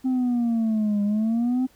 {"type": "exponential two-way sweep", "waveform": "sine", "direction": "down then up", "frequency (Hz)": [261.6, 202.6, 261.6], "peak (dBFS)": -17, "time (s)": [0.04, 1.67], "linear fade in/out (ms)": 20, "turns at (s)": 1.03, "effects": ["tanh soft clip ceiling -19 dBFS", "pink hiss -58 dBFS RMS until 1.75 s"]}